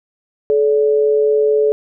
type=tone pair together; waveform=sine; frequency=430.8 / 575 Hz; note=A4 / D5; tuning=-37 / -37 cents; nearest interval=perfect fourth; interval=500 cents; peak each=-11 / -20 dBFS; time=0.5-1.72 s; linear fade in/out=0 ms; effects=none